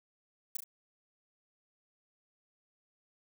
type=noise with echo; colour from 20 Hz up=violet; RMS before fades=-34 dBFS; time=0.55-0.57 s; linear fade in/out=5 ms; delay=35 ms; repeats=2; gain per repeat=-6 dB; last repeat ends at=0.64 s; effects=none